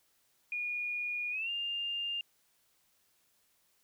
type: tone with pitch glide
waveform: sine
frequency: 2441 to 2804 Hz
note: D#7 to F7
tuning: -34 to +6 cents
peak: -33 dBFS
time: 0.52-2.21 s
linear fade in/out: 2 ms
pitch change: +240 cents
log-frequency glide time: 1.31-1.5 s
effects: white hiss -72 dBFS RMS until 3.83 s